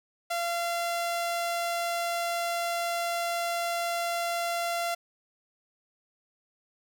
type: tone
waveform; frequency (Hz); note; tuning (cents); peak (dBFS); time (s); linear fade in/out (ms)
sawtooth; 686; F5; -31; -24; 0.3-4.95; 10
effects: none